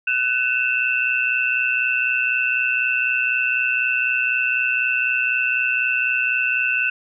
sine tone cluster, 1501 / 2587 / 2711 Hz, F#6 / E7 / E7, +24 / -33 / +48 cents, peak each -22 dBFS, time 0.07-6.9 s, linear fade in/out 5 ms, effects none

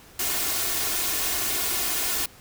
white noise with comb filter, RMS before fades -26 dBFS, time 0.19-2.26 s, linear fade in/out 5 ms, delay 2.8 ms, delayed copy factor +0.6, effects pink hiss -50 dBFS RMS until 2.4 s

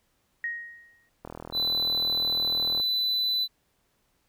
sine tone with exponential decay, 1876 Hz, A#6, 11 cents sharp, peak -26 dBFS, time 0.44-1.09 s, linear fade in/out 1 ms, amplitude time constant 140 ms
click train, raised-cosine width 1 ms, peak -24 dBFS, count 63, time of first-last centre 1.25-2.8 s, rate 40 Hz
triangle tone, 3997 Hz, B7, 20 cents sharp, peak -22 dBFS, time 1.52-3.48 s, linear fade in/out 50 ms
effects pink hiss -71 dBFS RMS until 4.28 s

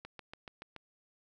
click train, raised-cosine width 0.3 ms, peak -29 dBFS, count 6, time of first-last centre 0.05-0.763 s, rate 7.01 Hz, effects none

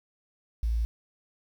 sine tone, 56.6 Hz, A1, 50 cents sharp, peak -24 dBFS, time 0.63-0.85 s, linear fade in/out 0 ms, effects 9-bit

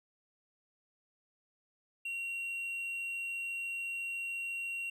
triangle tone, 2747 Hz, F7, 29 cents flat, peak -34 dBFS, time 2.05-4.9 s, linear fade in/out 5 ms, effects none

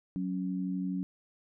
sine tone pair together, 185 / 277.2 Hz, F#3 / C#4, 0 / 0 cents, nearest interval perfect fifth, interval 700 cents, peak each -32 / -35 dBFS, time 0.16-1.03 s, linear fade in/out 0 ms, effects none

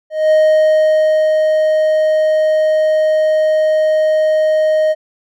triangle tone with ADSR envelope, 622.3 Hz, D#5, in tune, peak -5 dBFS, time 0.1-4.95 s, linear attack 210 ms, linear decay 1000 ms, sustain -3 dB, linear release 38 ms, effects none

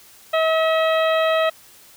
harmonic tone, 642 Hz, E5, 46 cents flat, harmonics 1 / 2 / 3 / 4 / 5 / 6, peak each -17 / -23 / -27 / -29 / -31 / -33 dBFS, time 0.33-1.5 s, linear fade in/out 10 ms, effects white hiss -48 dBFS RMS until 1.96 s

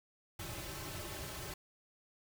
pink noise with comb filter, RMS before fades -44 dBFS, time 0.39-1.54 s, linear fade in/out 5 ms, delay 4.2 ms, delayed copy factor -0.9, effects none

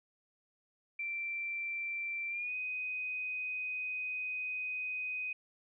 sine tone with pitch glide, 2349 to 2503 Hz, D7 to D#7, 0 to +10 cents, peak -35 dBFS, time 0.99-5.33 s, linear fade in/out 5 ms, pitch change +110 cents, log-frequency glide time 2.29-2.54 s, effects none

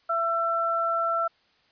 sine tone pair together, 670 / 1340 Hz, E5 / E6, +28 / +28 cents, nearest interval octave, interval 1200 cents, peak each -28 / -24 dBFS, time 0.09-1.28 s, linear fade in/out 10 ms, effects white hiss -64 dBFS RMS until 1.71 s + resampled to 11025 Hz

